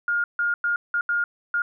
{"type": "tone bursts at uneven times", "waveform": "sine", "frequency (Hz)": 1418, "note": "F6", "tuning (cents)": 26, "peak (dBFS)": -20, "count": 6, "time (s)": [[0.08, 0.24], [0.39, 0.54], [0.64, 0.76], [0.94, 1.01], [1.09, 1.24], [1.54, 1.62]], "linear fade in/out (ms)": 2, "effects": []}